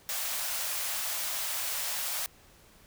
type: high-pass noise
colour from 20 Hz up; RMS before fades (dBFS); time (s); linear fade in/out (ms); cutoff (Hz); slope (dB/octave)
white; -33; 0.09-2.26; 0; 550; 48
effects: pink hiss -58 dBFS RMS until 2.86 s